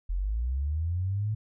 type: linear sweep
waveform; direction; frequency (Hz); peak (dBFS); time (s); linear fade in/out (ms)
sine; up; 41 to 110; -26; 0.09-1.35; 10
effects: none